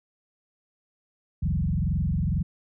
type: tone with frequency modulation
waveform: sine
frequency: 116.6 Hz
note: A#2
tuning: 1 cent sharp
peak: -22 dBFS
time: 1.42-2.43 s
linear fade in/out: 10 ms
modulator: 22.1 Hz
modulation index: 3
effects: none